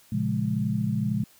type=chord; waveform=sine; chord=Bb minor seventh; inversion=none; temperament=equal; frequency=116.54 / 138.59 / 174.61 / 207.7 Hz; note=Bb2 / Db3 / F3 / Ab3; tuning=0 / 0 / 0 / 0 cents; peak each=-29 / -30 / -31 / -27 dBFS; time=0.12-1.24 s; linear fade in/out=5 ms; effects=white hiss -57 dBFS RMS until 1.39 s